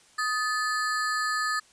square ring-modulated tone, 1496 Hz, F#6, 19 cents sharp, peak -23 dBFS, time 0.18-1.6 s, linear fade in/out 10 ms, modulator 244 Hz, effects white hiss -58 dBFS RMS until 1.72 s + resampled to 22050 Hz

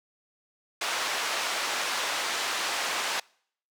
pink band-pass noise, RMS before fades -30 dBFS, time 0.81-3.2 s, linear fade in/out 5 ms, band 810 to 6500 Hz, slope 12 dB/octave, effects noise-tail reverb RT60 0.6 s tail -26 dB re dry

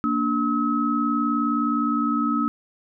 sine tone cluster, 231.1 / 290.6 / 1284 Hz, A#3 / D4 / E6, -15 / -18 / -46 cents, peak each -24 dBFS, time 0.04-2.48 s, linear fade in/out 0 ms, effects none

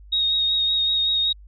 sine tone with vibrato, 3747 Hz, A#7, 8 cents sharp, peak -18 dBFS, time 0.12-1.33 s, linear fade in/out 10 ms, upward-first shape sine, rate 5.3 Hz, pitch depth 19 cents each way, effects added 50 Hz sine -42 dBFS peak until 1.47 s

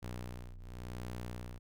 sawtooth ring-modulated tone, 60.7 Hz, B1, 29 cents flat, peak -35 dBFS, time 0.02-1.59 s, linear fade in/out 20 ms, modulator 30.8 Hz, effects none

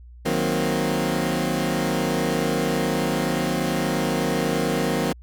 20% pulse chord, C half-diminished seventh, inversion first, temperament equal, 155.56 / 185 / 233.1 / 261.6 Hz, Eb3 / Gb3 / Bb3 / C4, 0 / 0 / 0 / 0 cents, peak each -22 dBFS, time 0.25-5.13 s, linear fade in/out 10 ms, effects added 60 Hz sine -41 dBFS peak until 5.22 s

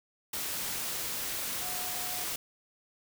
sine tone in noise, 725 Hz, F#5, 35 cents flat, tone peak -44 dBFS, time 1.61-2.24 s, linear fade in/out 5 ms, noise white, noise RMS -35 dBFS, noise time 0.33-2.36 s, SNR -12 dB, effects none

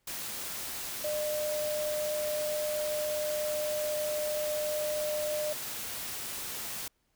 sine tone in noise, 604 Hz, D5, 48 cents sharp, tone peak -30 dBFS, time 1.04-5.53 s, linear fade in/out 5 ms, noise white, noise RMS -38 dBFS, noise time 0.07-6.88 s, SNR +5 dB, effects pink hiss -75 dBFS RMS until 7.15 s

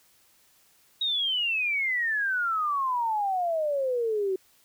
sine exponential sweep, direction down, 3815 to 370 Hz, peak -24 dBFS, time 1.01-4.36 s, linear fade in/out 5 ms, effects white hiss -62 dBFS RMS until 4.64 s

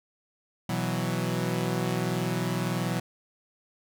sawtooth chord, B suspended fourth, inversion none, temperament equal, 123.47 / 164.81 / 185 Hz, B2 / E3 / F#3, 0 / 0 / 0 cents, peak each -27 dBFS, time 0.69-3 s, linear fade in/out 5 ms, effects none

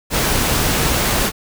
pink noise, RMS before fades -17 dBFS, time 0.1-1.32 s, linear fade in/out 50 ms, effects none

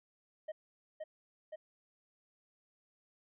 triangle tone with echo, 622.3 Hz, D#5, in tune, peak -36 dBFS, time 0.48-0.52 s, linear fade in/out 10 ms, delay 520 ms, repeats 2, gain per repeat -2 dB, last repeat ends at 1.56 s, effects resampled to 8000 Hz

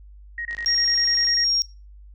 sine tone bursts, 1881 Hz, A#6, 15 cents sharp, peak -27 dBFS, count 11, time 0.38-1.441 s, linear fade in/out 2 ms, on 71 ms, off 28 ms
click train, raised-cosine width 0.2 ms, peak -25 dBFS, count 41, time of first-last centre 0.51-1.288 s, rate 51.4 Hz
sine tone, 5580 Hz, F8, 2 cents flat, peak -18 dBFS, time 0.66-1.62 s, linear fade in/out 0 ms
effects noise-tail reverb RT60 0.3 s tail -22 dB re dry + added 50 Hz sine -42 dBFS peak until 2.14 s

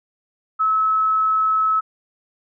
sine tone, 1295 Hz, E6, 31 cents flat, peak -15 dBFS, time 0.59-1.81 s, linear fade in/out 20 ms, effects none

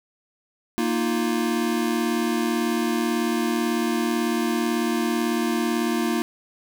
square chord, Bb suspended fourth, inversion none, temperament equal, 233.1 / 311.1 / 349.2 Hz, Bb3 / Eb4 / F4, 0 / 0 / 0 cents, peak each -25 / -28 / -27 dBFS, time 0.78-6.22 s, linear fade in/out 0 ms, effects none

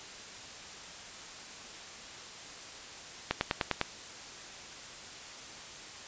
click train, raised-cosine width 0.3 ms, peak -11 dBFS, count 6, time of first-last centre 3.31-3.814 s, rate 9.93 Hz, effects white hiss -46 dBFS RMS until 6.07 s + resampled to 16000 Hz

